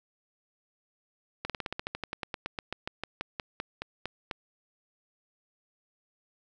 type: slowing click train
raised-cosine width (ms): 0.3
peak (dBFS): -17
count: 24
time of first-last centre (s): 1.45-4.312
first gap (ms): 47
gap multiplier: 1.08
effects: none